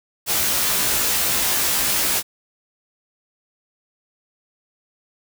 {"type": "noise with comb filter", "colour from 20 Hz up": "white", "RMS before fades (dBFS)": -20, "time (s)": [0.26, 2.23], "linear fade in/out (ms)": 50, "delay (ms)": 16, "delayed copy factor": 0.85, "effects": []}